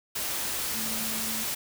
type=tone in noise; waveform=sine; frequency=221.2 Hz; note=A3; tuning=9 cents sharp; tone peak=-38 dBFS; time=0.74-1.44 s; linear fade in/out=10 ms; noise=white; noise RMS=-31 dBFS; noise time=0.15-1.55 s; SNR=-10 dB; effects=none